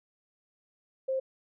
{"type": "tone", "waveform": "sine", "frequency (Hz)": 528, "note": "C5", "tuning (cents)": 16, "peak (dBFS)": -27, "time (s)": [1.08, 1.2], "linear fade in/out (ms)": 10, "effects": []}